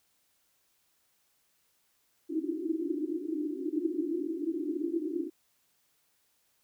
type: band-pass noise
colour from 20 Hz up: white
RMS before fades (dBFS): -33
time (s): 2.29-5.3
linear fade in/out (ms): 20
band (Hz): 290 to 350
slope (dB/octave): 96
effects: white hiss -72 dBFS RMS until 6.63 s